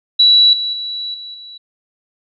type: tone with level steps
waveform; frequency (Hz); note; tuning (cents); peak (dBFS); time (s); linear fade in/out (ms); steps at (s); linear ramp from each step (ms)
sine; 3927; B7; -11; -6 / -17 / -21 / -28 / -32; 0.19-1.58; 10; 0.53 / 0.73 / 1.14 / 1.34; 2
effects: none